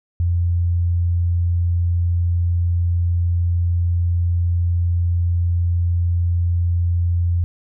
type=tone; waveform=sine; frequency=86.6 Hz; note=F2; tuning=14 cents flat; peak=-15 dBFS; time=0.2-7.44 s; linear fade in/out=0 ms; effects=none